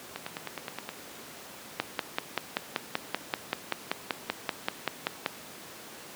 two click trains, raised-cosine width 0.3 ms, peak -10 / -18 dBFS, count 19 / 8, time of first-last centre 1.8-5.262 / 0.16-0.891 s, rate 5.2 / 9.58 Hz, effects pink hiss -45 dBFS RMS until 6.15 s + high-pass 200 Hz 12 dB/octave

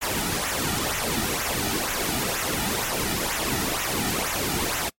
pink noise with flanger, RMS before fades -26 dBFS, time 0.01-4.9 s, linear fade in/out 20 ms, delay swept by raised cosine 0.21 to 1.91 ms, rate 2.1 Hz, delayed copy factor -0.65, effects noise-tail reverb RT60 0.1 s tail -24 dB re dry + MP3 64 kbps

